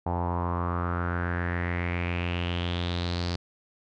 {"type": "tone with low-pass filter sweep", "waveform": "sawtooth", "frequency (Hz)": 87.31, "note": "F2", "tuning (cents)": 0, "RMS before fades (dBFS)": -29, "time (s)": [0.06, 3.36], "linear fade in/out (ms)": 5, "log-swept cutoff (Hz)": [840, 4700], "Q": 5.2, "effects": []}